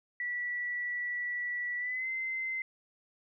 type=tone with pitch glide; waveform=sine; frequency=1952 to 2068 Hz; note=B6 to C7; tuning=-21 to -21 cents; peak=-32 dBFS; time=0.2-2.62 s; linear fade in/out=2 ms; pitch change=+100 cents; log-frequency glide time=1.78-2.08 s; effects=none